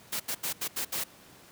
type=noise bursts at uneven times; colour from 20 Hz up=white; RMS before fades=-32 dBFS; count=6; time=0.12-0.2 / 0.28-0.35 / 0.43-0.53 / 0.61-0.68 / 0.76-0.85 / 0.92-1.04 s; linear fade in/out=10 ms; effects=pink hiss -54 dBFS RMS until 1.51 s + high-pass 100 Hz 12 dB/octave